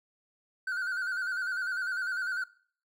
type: tone with vibrato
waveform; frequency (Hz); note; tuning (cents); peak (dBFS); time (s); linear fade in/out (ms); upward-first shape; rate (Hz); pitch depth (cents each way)
triangle; 1479; F#6; -1; -28; 0.67-2.44; 5; square; 10; 60
effects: noise-tail reverb RT60 0.5 s tail -20 dB re dry